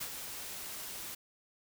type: noise with ADSR envelope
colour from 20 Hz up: white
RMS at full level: -38 dBFS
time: 0-1.15 s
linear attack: 15 ms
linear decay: 66 ms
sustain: -5 dB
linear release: 7 ms
effects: none